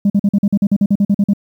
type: tone bursts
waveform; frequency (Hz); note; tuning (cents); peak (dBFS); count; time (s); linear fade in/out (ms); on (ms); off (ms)
sine; 201.3; G3; +46; -7; 14; 0.05-1.335; 5; 50; 45
effects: tanh soft clip ceiling -7 dBFS + 8-bit